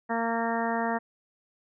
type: harmonic tone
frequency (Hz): 230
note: A#3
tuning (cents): -23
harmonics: 1 / 2 / 3 / 4 / 5 / 6 / 7 / 8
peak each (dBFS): -31 / -34 / -31 / -32 / -38 / -39 / -39 / -36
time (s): 0.09-0.99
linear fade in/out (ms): 20
effects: none